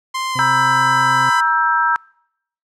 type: tone with pitch glide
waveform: sawtooth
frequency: 1046.5 to 999.8 Hz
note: C6 to B5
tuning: 0 to +21 cents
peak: -16 dBFS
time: 0.14-1.41 s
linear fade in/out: 10 ms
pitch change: -79 cents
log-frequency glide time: 0.32-0.42 s
type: harmonic tone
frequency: 130 Hz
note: C3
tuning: 11 cents flat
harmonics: 1 / 2 / 4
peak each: -26 / -31 / -37 dBFS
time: 0.35-1.3 s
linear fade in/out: 10 ms
type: chord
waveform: sine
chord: E diminished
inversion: second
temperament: just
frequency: 949.3 / 1318.5 / 1582.2 Hz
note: Bb5 / E6 / G6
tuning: +31 / 0 / +16 cents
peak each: -17 / -17 / -18 dBFS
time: 0.39-1.96 s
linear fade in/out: 0 ms
effects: noise-tail reverb RT60 0.7 s tail -26 dB re dry + low-pass 9000 Hz 12 dB/octave